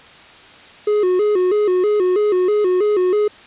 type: tone with vibrato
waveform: triangle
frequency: 391.1 Hz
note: G4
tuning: 4 cents flat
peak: -11 dBFS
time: 0.87-3.28 s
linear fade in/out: 5 ms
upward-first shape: square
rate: 3.1 Hz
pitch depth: 120 cents each way
effects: white hiss -42 dBFS RMS until 3.46 s + resampled to 8000 Hz